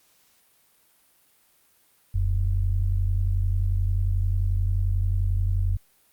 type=tone pair together; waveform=sine; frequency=41.2 / 92.5 Hz; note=E1 / F#2; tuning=0 / 0 cents; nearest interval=octave + major second; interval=1400 cents; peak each=-23 dBFS; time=2.14-5.77 s; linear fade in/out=10 ms; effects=white hiss -62 dBFS RMS until 6.12 s + Opus 48 kbps